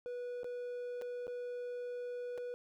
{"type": "tone with dropouts", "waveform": "triangle", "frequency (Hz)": 489.3, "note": "B4", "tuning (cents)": -16, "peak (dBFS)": -37, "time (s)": [0.06, 2.54], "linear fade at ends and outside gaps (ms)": 0, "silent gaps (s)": [[0.433, 0.444], [1.014, 1.02], [1.269, 1.279], [2.377, 2.381]], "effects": []}